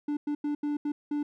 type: tone bursts at uneven times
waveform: triangle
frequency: 293.7 Hz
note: D4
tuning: in tune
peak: -25 dBFS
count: 6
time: 0.08-0.17 / 0.27-0.35 / 0.44-0.55 / 0.63-0.77 / 0.85-0.92 / 1.11-1.23 s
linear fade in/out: 5 ms
effects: none